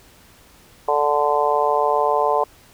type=harmonic tone; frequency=146.83 Hz; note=D3; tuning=in tune; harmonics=3 / 4 / 5 / 6 / 7; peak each=-22 / -22 / -22 / -22 / -22 dBFS; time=0.88-2.44 s; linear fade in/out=5 ms; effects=pink hiss -50 dBFS RMS until 2.73 s